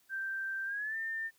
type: tone with pitch glide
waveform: sine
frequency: 1568 to 1801.2 Hz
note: G6 to A6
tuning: 0 to +40 cents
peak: -34 dBFS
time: 0.09-1.31 s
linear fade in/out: 50 ms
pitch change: +240 cents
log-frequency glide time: 0.65-0.97 s
effects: white hiss -69 dBFS RMS until 1.38 s